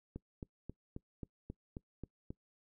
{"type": "click train", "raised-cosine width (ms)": 3, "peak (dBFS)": -30, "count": 9, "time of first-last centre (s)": [0.16, 2.305], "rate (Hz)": 3.73, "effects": ["noise-tail reverb RT60 0.1 s tail -23 dB re dry"]}